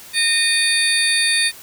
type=tone cluster; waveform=sine; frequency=1835 / 2459 / 3650 / 4546 / 9400 Hz; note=A#6 / D#7 / A#7 / C#8 / D9; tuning=-28 / -21 / -37 / +43 / +1 cents; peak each=-21 dBFS; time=0.13-1.52 s; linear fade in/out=50 ms; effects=white hiss -40 dBFS RMS until 1.62 s